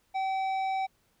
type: tone with tanh clipping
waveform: sine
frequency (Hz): 767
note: G5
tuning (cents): -38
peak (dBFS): -29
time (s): 0.14-0.87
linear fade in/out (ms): 20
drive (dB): 10
effects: pink hiss -70 dBFS RMS until 1.2 s